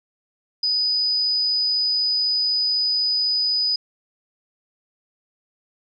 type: tone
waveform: sine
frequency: 4978 Hz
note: D#8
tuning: in tune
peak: -18 dBFS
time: 0.63-3.76 s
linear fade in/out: 5 ms
effects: none